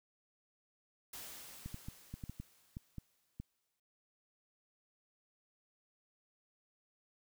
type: noise with exponential decay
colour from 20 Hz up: white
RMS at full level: -47 dBFS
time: 1.13-3.8 s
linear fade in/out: 5 ms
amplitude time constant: 580 ms
type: clicks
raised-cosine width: 5 ms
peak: -31 dBFS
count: 10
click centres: 1.66 / 1.744 / 1.885 / 2.14 / 2.238 / 2.296 / 2.4 / 2.769 / 2.983 / 3.4 s
effects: none